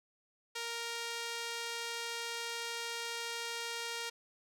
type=tone with band-pass filter; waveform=sawtooth; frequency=466.2 Hz; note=A#4; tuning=in tune; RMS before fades=-40 dBFS; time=0.55-4.1 s; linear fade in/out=10 ms; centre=4300 Hz; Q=0.65; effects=none